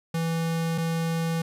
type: tone pair in turn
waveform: square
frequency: 164.81 / 164.81 Hz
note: E3 / E3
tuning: 0 / 0 cents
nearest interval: unison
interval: 0 cents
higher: neither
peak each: -25 dBFS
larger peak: neither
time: 0.14-0.78 / 0.78-1.42 s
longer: neither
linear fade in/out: 5 ms
effects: resampled to 32000 Hz + 10-bit